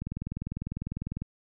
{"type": "click train", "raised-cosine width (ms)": 5, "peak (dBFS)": -21, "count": 25, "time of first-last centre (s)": [0.02, 1.22], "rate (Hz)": 20, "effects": []}